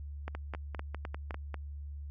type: two click trains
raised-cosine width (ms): 0.5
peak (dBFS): -23 / -24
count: 5 / 7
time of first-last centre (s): 0.28-1.308 / 0.35-1.543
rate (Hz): 3.89 / 5.03
effects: added 72 Hz sine -39 dBFS peak until 2.1 s + MP3 96 kbps